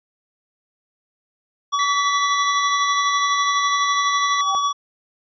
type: tone with tremolo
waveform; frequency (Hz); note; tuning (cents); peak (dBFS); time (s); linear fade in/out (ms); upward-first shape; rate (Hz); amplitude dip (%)
square; 1138; C#6; +45; -17; 1.72-4.73; 20; sine; 12; 35
type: tone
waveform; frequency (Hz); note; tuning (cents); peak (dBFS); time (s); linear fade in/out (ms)
sawtooth; 1975.5; B6; 0; -20; 1.79-4.41; 2
type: tone with exponential growth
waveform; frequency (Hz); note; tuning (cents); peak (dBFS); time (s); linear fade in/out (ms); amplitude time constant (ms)
sine; 784; G5; 0; -19; 4.36-4.55; 0; 40
effects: resampled to 16000 Hz